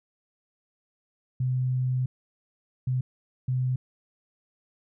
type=tone bursts at uneven times; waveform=sine; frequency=127.8 Hz; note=C3; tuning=40 cents flat; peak=-23 dBFS; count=3; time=1.4-2.06 / 2.87-3.01 / 3.48-3.76 s; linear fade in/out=5 ms; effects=none